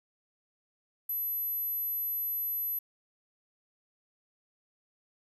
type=tone; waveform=sine; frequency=12000 Hz; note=F#9; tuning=23 cents sharp; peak=-30 dBFS; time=1.09-2.79 s; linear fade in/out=5 ms; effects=10-bit